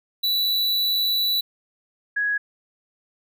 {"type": "tone pair in turn", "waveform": ["square", "sine"], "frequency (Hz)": [3951, 1667], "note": ["B7", "G#6"], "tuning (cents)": [0, 6], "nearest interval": "octave + minor third", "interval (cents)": 1494, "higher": "first", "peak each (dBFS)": -20, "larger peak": "neither", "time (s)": [[0.23, 1.41], [2.16, 2.38]], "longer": "first", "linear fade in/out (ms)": 10, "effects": []}